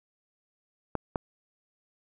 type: clicks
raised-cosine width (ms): 1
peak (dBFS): -14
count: 2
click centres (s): 0.953 / 1.158
effects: none